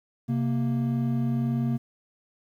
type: tone pair together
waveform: triangle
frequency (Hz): 131.5 / 233.1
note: C3 / A#3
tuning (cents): +9 / 0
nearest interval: minor seventh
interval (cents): 991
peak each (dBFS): -24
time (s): 0.28-1.78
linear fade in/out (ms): 20
effects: 10-bit